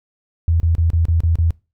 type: tone bursts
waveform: sine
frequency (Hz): 82.9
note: E2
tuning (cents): +10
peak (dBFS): -12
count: 7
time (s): 0.48-1.506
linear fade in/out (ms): 0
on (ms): 120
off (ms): 31
effects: noise-tail reverb RT60 0.3 s tail -24 dB re dry